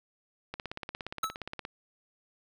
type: click train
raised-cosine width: 0.3 ms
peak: -21 dBFS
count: 20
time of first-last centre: 0.54-1.651 s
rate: 17.1 Hz
type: tone with exponential decay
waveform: square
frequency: 1305 Hz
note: E6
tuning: 18 cents flat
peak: -26 dBFS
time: 1.23-1.36 s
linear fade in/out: 5 ms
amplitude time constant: 28 ms
effects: none